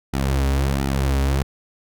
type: tone with flanger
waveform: sawtooth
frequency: 68 Hz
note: C#2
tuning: 33 cents flat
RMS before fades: -20 dBFS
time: 0.13-1.43 s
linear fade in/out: 10 ms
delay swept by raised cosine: 1.8 to 5.9 ms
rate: 1.4 Hz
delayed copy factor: -0.75
effects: none